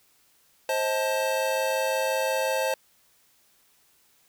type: chord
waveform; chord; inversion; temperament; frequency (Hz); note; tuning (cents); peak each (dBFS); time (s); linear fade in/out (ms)
square; A diminished; first; just; 528 / 633.6 / 880; C5 / Eb5 / A5; +16 / +31 / 0; -27 / -31 / -31; 0.69-2.74; 2
effects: white hiss -63 dBFS RMS until 4.28 s